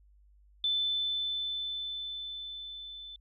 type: tone with level ramp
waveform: sine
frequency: 3520 Hz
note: A7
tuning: in tune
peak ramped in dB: -26 to -43 dBFS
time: 0.64-3.16 s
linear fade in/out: 2 ms
effects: added 50 Hz sine -58 dBFS peak until 3.2 s

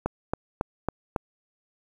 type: click train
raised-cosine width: 1 ms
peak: -11 dBFS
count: 5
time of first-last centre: 0.06-1.162 s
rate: 3.63 Hz
effects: 8-bit

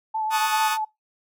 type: tone with vibrato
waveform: sine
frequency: 872 Hz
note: A5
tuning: 16 cents flat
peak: -23 dBFS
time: 0.14-0.85 s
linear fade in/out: 10 ms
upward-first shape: triangle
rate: 6.9 Hz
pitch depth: 28 cents each way
type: chord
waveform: sawtooth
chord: D# half-diminished seventh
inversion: second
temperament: equal with one note detuned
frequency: 874.9 / 1108.7 / 1244.5 / 1480 Hz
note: A5 / C#6 / D#6 / F#6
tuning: -10 / 0 / 0 / 0 cents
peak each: -23 / -28 / -23 / -27 dBFS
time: 0.3-0.78 s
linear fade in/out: 50 ms
effects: noise-tail reverb RT60 0.2 s tail -23 dB re dry

